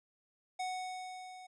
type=tone with level ramp; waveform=square; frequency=740 Hz; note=F#5; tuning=in tune; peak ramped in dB=-35 to -50 dBFS; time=0.59-1.47 s; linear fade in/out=10 ms; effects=resampled to 22050 Hz